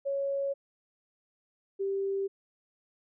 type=tone pair in turn; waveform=sine; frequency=554.4 / 392 Hz; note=C#5 / G4; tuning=0 / 0 cents; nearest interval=tritone; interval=600 cents; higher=first; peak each=-28 dBFS; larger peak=neither; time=0.05-0.54 / 1.79-2.28 s; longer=neither; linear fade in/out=20 ms; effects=none